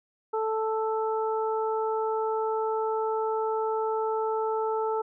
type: harmonic tone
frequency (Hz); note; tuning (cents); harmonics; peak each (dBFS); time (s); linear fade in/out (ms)
440; A4; 0; 1 / 2 / 3; -27 / -30 / -35; 0.33-5.02; 10
effects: none